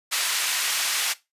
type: band-pass noise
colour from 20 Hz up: pink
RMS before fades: -25 dBFS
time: 0.11-1.14 s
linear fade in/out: 20 ms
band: 1800 to 13000 Hz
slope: 12 dB/octave
effects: noise-tail reverb RT60 0.2 s tail -17 dB re dry + resampled to 32000 Hz